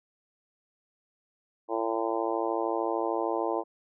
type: harmonic tone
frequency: 113.2 Hz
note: A2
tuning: 50 cents sharp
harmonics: 3 / 4 / 5 / 6 / 7 / 8 / 9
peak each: -32 / -33 / -34 / -35 / -35 / -36 / -37 dBFS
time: 1.68-3.64 s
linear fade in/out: 50 ms
effects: none